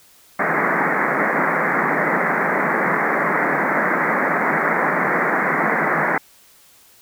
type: band-pass noise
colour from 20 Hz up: white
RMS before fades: -19 dBFS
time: 0.39-6.18 s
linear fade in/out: 5 ms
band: 150 to 2100 Hz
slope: 96 dB/octave
effects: white hiss -51 dBFS RMS until 7.01 s